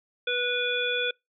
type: harmonic tone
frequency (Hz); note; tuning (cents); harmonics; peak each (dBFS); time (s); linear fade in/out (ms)
490.5; B4; -12; 1 / 3 / 5 / 7; -30 / -30 / -30 / -30; 0.27-1.11; 5
effects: noise-tail reverb RT60 0.2 s tail -26 dB re dry